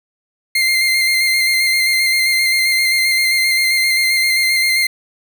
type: tone with vibrato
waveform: 30% pulse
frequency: 2100 Hz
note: C7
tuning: 6 cents sharp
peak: -10 dBFS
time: 0.55-4.87 s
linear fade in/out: 5 ms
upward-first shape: square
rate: 7.6 Hz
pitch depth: 18 cents each way
effects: none